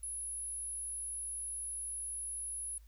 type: tone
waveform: sine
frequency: 10548 Hz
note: E9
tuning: in tune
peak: -38 dBFS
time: 0.03-2.78 s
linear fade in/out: 2 ms
effects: added 54 Hz sine -54 dBFS peak until 2.87 s + white hiss -72 dBFS RMS until 2.87 s